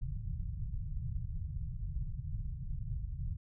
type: low-pass noise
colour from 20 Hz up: pink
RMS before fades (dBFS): -38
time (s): 0.01-3.37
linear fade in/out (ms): 10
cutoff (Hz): 150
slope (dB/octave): 48
effects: none